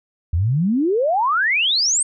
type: exponential sweep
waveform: sine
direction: up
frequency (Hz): 76.8 to 8740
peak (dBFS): -15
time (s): 0.33-2.03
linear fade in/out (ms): 5
effects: none